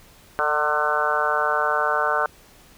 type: harmonic tone with a mistuned harmonic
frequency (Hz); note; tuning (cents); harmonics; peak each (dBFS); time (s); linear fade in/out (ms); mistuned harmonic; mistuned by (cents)
150; D3; +37; 3 / 4 / 5 / 6 / 7 / 8 / 9 / 10; -30 / -27 / -28 / -29 / -28 / -27 / -26 / -25; 0.39-2.26; 0; 7; +20
effects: pink hiss -51 dBFS RMS until 2.77 s